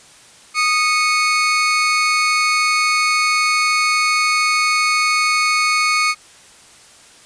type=tone pair together; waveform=30% pulse; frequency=1239.1 / 2202 Hz; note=D#6 / C#7; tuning=-8 / -12 cents; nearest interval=minor seventh; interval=996 cents; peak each=-14 dBFS; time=0.54-6.15 s; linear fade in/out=50 ms; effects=white hiss -45 dBFS RMS until 7.25 s + resampled to 22050 Hz